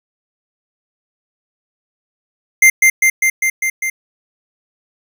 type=tone with echo; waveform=square; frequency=2093 Hz; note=C7; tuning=in tune; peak=-5 dBFS; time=2.62-2.7 s; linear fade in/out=5 ms; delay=200 ms; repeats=6; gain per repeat=-2 dB; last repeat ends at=3.9 s; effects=none